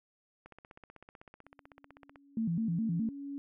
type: click train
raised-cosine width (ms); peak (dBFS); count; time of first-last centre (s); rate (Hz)
0.5; -36; 28; 0.46-2.158; 15.9
type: tone with exponential growth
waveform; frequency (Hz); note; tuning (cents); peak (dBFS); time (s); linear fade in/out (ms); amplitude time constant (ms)
sine; 280.7; C#4; +22; -36; 1.44-3.38; 0; 420
type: tone with vibrato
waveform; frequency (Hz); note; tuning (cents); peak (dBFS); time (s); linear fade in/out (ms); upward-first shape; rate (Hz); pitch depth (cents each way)
sine; 194.5; G3; -13; -29; 2.37-3.09; 2; square; 4.8; 250
effects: none